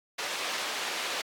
white band-pass noise, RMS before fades -34 dBFS, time 0.18-1.22 s, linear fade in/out 10 ms, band 390 to 4100 Hz, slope 12 dB/octave, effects AAC 64 kbps

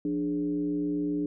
sine tone with frequency modulation, 295.4 Hz, D4, 10 cents sharp, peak -26 dBFS, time 0.05-1.26 s, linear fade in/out 2 ms, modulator 121 Hz, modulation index 0.62, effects none

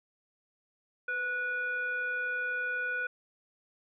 sine tone with frequency modulation, 1468 Hz, F#6, 14 cents flat, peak -30 dBFS, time 1.08-3.07 s, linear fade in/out 5 ms, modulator 968 Hz, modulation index 0.48, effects none

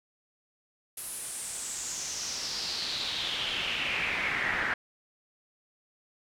brown noise with band-pass filter sweep, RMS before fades -33 dBFS, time 0.97-4.74 s, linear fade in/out 5 ms, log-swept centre 11000 to 1700 Hz, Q 4.3, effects none

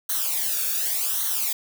blue noise with flanger, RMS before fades -25 dBFS, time 0.09-1.53 s, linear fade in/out 5 ms, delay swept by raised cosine 0.4 to 1 ms, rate 0.88 Hz, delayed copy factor -0.8, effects none

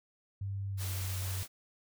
sine tone with pitch glide, 98.6 to 94.2 Hz, G2 to F#2, +11 to +32 cents, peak -34 dBFS, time 0.41-1.43 s, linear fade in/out 5 ms, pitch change -79 cents, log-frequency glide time 0.71-0.88 s
white noise, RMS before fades -42 dBFS, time 0.77-1.48 s, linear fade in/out 50 ms
effects none

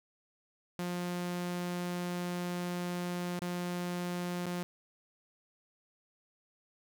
sawtooth tone with dropouts, 176.9 Hz, F3, 23 cents sharp, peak -30 dBFS, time 0.79-4.63 s, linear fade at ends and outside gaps 0 ms, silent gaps 3.392-3.419 / 4.457-4.466 s, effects none

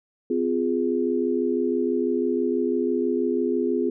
sine chord, F minor, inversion second, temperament equal with one note detuned, 255.5 / 349.2 / 415.3 Hz, C4 / F4 / Ab4, -41 / 0 / 0 cents, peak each -25 dBFS, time 0.3-3.9 s, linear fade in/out 5 ms, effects none

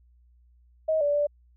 sine tone with pitch steps, 632 / 580 / 585 Hz, D#5 / D5 / D5, +27 / -22 / -7 cents, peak -21 dBFS, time 0.88-1.27 s, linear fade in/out 10 ms, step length 130 ms, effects added 60 Hz sine -56 dBFS peak until 1.56 s

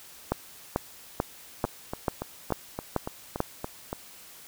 two click trains, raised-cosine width 1 ms, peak -10 / -17 dBFS, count 8 / 9, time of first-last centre 0.32-3.404 / 1.65-3.929 s, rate 2.27 / 3.51 Hz, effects white hiss -49 dBFS RMS until 4.47 s

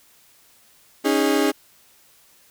35% pulse chord, C# suspended second, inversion none, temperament equal with one note detuned, 277.2 / 311.1 / 409.8 Hz, C#4 / D#4 / G#4, 0 / 0 / -23 cents, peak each -20 dBFS, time 1.04-1.52 s, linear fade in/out 20 ms, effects white hiss -55 dBFS RMS until 2.5 s

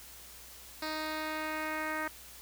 10% pulse tone with low-pass filter sweep, 311.1 Hz, D#4, in tune, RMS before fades -36 dBFS, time 0.82-2.08 s, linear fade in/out 5 ms, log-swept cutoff 4500 to 1900 Hz, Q 2.2, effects added 60 Hz sine -59 dBFS peak until 2.41 s + white hiss -51 dBFS RMS until 2.41 s

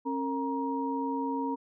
sine tone cluster, 270.9 / 459.3 / 945 Hz, C#4 / A#4 / A#5, -40 / -26 / +23 cents, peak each -31 / -37 / -33 dBFS, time 0.05-1.56 s, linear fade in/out 20 ms, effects none

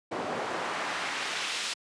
pink noise with band-pass filter sweep, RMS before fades -33 dBFS, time 0.11-1.74 s, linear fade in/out 10 ms, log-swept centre 510 to 4100 Hz, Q 0.84, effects high-pass 150 Hz 12 dB/octave + resampled to 22050 Hz

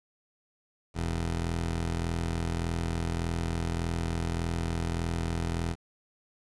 15% pulse tone pair together, 41.7 / 83.4 Hz, E1 / E2, +21 / +21 cents, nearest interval octave, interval 1200 cents, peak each -27 dBFS, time 0.94-5.76 s, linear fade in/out 50 ms, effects resampled to 22050 Hz + 9-bit

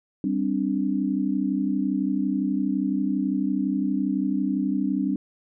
sine chord, G suspended fourth, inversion none, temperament equal, 196 / 261.6 / 293.7 Hz, G3 / C4 / D4, 0 / 0 / 0 cents, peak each -26 dBFS, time 0.24-5.16 s, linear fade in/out 2 ms, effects none

